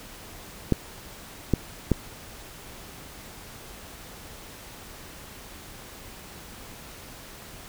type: clicks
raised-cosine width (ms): 3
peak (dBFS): -6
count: 3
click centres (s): 0.723 / 1.537 / 1.917
effects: pink hiss -44 dBFS RMS until 7.68 s